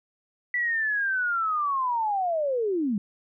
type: linear sweep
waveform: sine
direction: down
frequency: 1975.5 to 190 Hz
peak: -23 dBFS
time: 0.54-2.98 s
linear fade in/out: 2 ms
effects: none